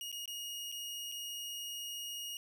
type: tone with dropouts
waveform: sawtooth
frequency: 2871 Hz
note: F7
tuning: 47 cents sharp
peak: -37 dBFS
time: 0.01-2.37 s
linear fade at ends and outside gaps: 1 ms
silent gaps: 0.117-0.126 / 0.257-0.277 / 0.717-0.723 / 1.117-1.121 s
effects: none